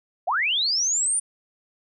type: linear sweep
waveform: sine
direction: up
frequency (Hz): 601 to 9397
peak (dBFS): -20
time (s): 0.27-1.2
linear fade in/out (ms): 10
effects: none